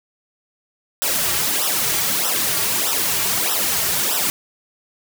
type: noise with flanger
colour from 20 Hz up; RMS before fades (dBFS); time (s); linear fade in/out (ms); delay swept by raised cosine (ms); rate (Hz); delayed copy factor
white; -20; 1.02-4.3; 0; 0.44 to 4.04; 1.6; -0.9
effects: none